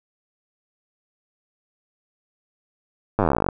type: slowing click train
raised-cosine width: 1 ms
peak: -5 dBFS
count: 21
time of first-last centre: 3.19-3.488 s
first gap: 9 ms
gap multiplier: 1.05
effects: none